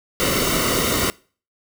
pink noise with comb filter, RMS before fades -20 dBFS, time 0.2-1.1 s, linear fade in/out 0 ms, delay 1.2 ms, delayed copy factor -0.7, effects noise-tail reverb RT60 0.4 s tail -23 dB re dry

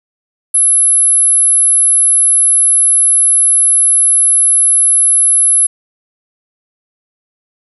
sine tone, 11000 Hz, F9, 27 cents flat, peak -5 dBFS, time 0.54-5.67 s, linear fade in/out 10 ms, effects tanh soft clip ceiling -3 dBFS + 7-bit

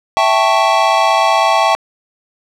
square chord, A dominant seventh, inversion second, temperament equal, 659.3 / 784 / 880 / 1108.7 Hz, E5 / G5 / A5 / C#6, 0 / 0 / 0 / 0 cents, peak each -16 dBFS, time 0.17-1.75 s, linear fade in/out 0 ms, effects low-pass 5000 Hz 12 dB/octave + 7-bit

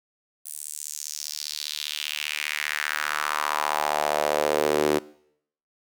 sawtooth tone with high-pass filter sweep, 75.1 Hz, D2, 39 cents sharp, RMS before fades -27 dBFS, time 0.45-4.99 s, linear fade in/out 10 ms, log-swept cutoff 9800 to 350 Hz, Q 2.8, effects noise-tail reverb RT60 0.7 s tail -22 dB re dry

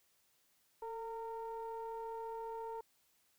triangle ring-modulated tone, 233.1 Hz, A#3, in tune, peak -36 dBFS, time 0.82-2.81 s, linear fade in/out 5 ms, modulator 682 Hz, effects white hiss -74 dBFS RMS until 3.38 s

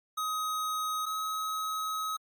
square tone pair in turn, 1260 / 1273.9 Hz, D#6 / D#6, +21 / +40 cents, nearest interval unison, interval 19 cents, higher second, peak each -31 / -32 dBFS, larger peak first, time 0.17-1.06 / 1.06-2.17 s, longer second, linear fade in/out 10 ms, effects Opus 48 kbps

